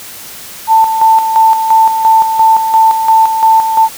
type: tone with tremolo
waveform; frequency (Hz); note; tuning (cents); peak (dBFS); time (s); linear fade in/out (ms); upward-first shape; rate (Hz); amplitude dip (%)
sine; 890; A5; +20; -3; 0.67-3.89; 50; square; 2.9; 55
effects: white hiss -29 dBFS RMS until 3.97 s